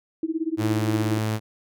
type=tone with tremolo; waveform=sine; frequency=322.2 Hz; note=E4; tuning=39 cents flat; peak=-20 dBFS; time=0.23-1.18 s; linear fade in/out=2 ms; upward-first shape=sine; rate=17 Hz; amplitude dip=95%
type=tone; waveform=sawtooth; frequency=108.8 Hz; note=A2; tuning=19 cents flat; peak=-19 dBFS; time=0.57-1.4 s; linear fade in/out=50 ms
effects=none